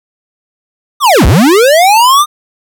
square linear two-way sweep, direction down then up, 1237 to 44.94 to 1237 Hz, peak -4 dBFS, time 1-2.26 s, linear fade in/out 50 ms, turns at 1.26 s, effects none

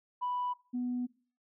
sine tone pair in turn, 987.8 / 246.9 Hz, B5 / B3, 0 / 0 cents, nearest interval 2 octaves, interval 2400 cents, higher first, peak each -30 / -30 dBFS, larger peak neither, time 0.21-0.54 / 0.73-1.07 s, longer second, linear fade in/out 20 ms, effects noise-tail reverb RT60 0.4 s tail -20 dB re dry + tanh soft clip ceiling -27 dBFS

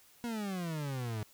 40% pulse exponential sweep, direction down, 242.2 to 103.83 Hz, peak -34 dBFS, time 0.24-1.23 s, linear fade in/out 0 ms, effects white hiss -62 dBFS RMS until 1.33 s

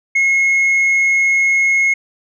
sine tone, 2167 Hz, C#7, 40 cents flat, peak -8 dBFS, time 0.15-1.94 s, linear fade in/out 10 ms, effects tanh soft clip ceiling -10 dBFS

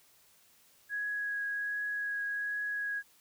sine tone with vibrato, 1661.2 Hz, G#6, in tune, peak -32 dBFS, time 0.89-3.03 s, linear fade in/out 50 ms, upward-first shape triangle, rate 1.3 Hz, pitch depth 12 cents each way, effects white hiss -64 dBFS RMS until 3.2 s

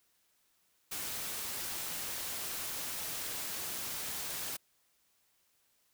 white noise, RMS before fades -39 dBFS, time 0.91-4.57 s, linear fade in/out 10 ms, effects white hiss -73 dBFS RMS until 5.93 s

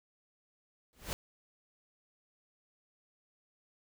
pink noise with exponential growth, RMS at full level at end -33 dBFS, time 0.93-1.13 s, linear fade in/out 0 ms, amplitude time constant 43 ms, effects none

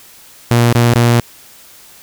sawtooth tone with dropouts, 118.8 Hz, A#2, 33 cents sharp, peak -4 dBFS, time 0.51-1.2 s, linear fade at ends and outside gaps 0 ms, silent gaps 0.726-0.751 / 0.936-0.956 s, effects white hiss -41 dBFS RMS until 2.02 s

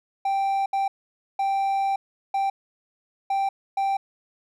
triangle tone bursts at uneven times, 784 Hz, G5, in tune, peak -19 dBFS, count 6, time 0.25-0.66 / 0.73-0.88 / 1.39-1.96 / 2.34-2.5 / 3.3-3.49 / 3.77-3.97 s, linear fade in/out 5 ms, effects none

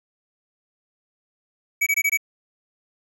square tone bursts, 2275 Hz, C#7, 44 cents sharp, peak -18 dBFS, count 5, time 1.81-2.174 s, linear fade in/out 10 ms, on 56 ms, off 21 ms, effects none

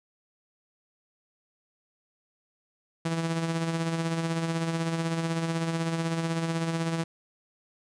sawtooth tone with tremolo, 164.81 Hz, E3, in tune, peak -21 dBFS, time 3.05-7.04 s, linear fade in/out 5 ms, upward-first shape sine, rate 16 Hz, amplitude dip 45%, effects resampled to 22050 Hz

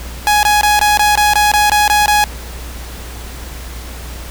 sawtooth tone bursts, 835 Hz, G#5, 9 cents sharp, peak -5 dBFS, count 11, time 0.27-2.24 s, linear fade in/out 0 ms, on 160 ms, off 21 ms, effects added 60 Hz sine -27 dBFS peak until 4.3 s + pink hiss -32 dBFS RMS until 4.3 s

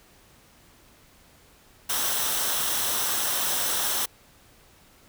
white noise with comb filter, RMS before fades -26 dBFS, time 1.89-4.06 s, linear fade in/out 10 ms, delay 0.43 ms, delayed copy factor -0.5, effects pink hiss -56 dBFS RMS until 5.08 s

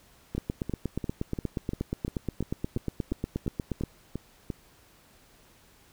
two click trains, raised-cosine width 3 ms, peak -19 / -16 dBFS, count 13 / 30, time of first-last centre 0.35-4.502 / 0.38-3.836 s, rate 2.89 / 8.39 Hz, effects pink hiss -59 dBFS RMS until 5.92 s

